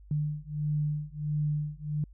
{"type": "beating tone pair", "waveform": "sine", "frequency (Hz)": [149, 150.5], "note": ["D3", "D3"], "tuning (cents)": [25, 43], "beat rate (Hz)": 1.5, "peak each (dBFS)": -31, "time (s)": [0.11, 2.04], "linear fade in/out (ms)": 2, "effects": ["added 50 Hz sine -49 dBFS peak until 2.13 s"]}